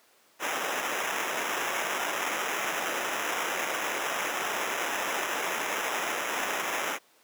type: noise with sample-and-hold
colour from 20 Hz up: white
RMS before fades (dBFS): -30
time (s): 0.39-6.99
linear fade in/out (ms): 50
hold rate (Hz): 4410
effects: pink hiss -61 dBFS RMS until 7.23 s + high-pass 400 Hz 12 dB/octave